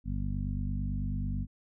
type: harmonic tone with a mistuned harmonic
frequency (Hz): 49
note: G1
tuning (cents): 0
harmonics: 1 / 2 / 3 / 4 / 5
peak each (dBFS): -33 / -36 / -38 / -39 / -40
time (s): 0.04-1.47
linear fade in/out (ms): 50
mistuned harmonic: 1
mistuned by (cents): +16
effects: none